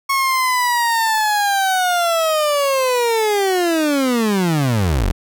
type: linear sweep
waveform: 30% pulse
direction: down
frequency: 1100 to 34.65 Hz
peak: -12 dBFS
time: 0.09-5.12 s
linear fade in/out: 10 ms
effects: none